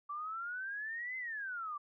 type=exponential two-way sweep; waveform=sine; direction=up then down; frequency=1152 to 2071 to 1152 Hz; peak=-38 dBFS; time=0.09-1.78 s; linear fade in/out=10 ms; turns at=1.17 s; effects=none